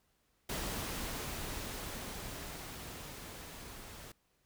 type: noise with level ramp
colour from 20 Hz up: pink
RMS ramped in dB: -38 to -50 dBFS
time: 0.49-4.12 s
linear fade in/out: 5 ms
effects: pink hiss -75 dBFS RMS until 4.45 s